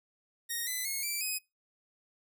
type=tone with pitch steps; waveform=5% pulse; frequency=1864.7 / 2010 / 2167 / 2336 / 2518 Hz; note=A#6 / B6 / C#7 / D7 / D#7; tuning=0 / +30 / -40 / -10 / +20 cents; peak=-23 dBFS; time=0.49-1.39 s; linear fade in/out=20 ms; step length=180 ms; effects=noise-tail reverb RT60 0.2 s tail -22 dB re dry